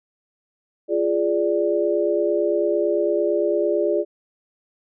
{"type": "chord", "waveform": "sine", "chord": "D diminished", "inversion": "first", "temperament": "equal with one note detuned", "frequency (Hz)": [346.4, 415.3, 587.3], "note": ["F4", "Ab4", "D5"], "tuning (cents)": [-14, 0, 0], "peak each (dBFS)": -22, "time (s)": [0.88, 4.05], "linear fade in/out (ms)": 50, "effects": []}